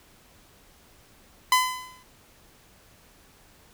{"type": "tone with exponential decay", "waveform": "sawtooth", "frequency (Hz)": 1013, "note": "B5", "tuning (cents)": 44, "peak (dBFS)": -11, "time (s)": [1.52, 2.03], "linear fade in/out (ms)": 2, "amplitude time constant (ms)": 110, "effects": ["pink hiss -56 dBFS RMS until 3.73 s"]}